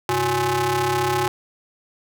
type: ring-modulated tone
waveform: sawtooth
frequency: 233.1 Hz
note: A#3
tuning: in tune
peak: -12 dBFS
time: 0.09-1.28 s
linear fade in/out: 0 ms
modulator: 600 Hz
effects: none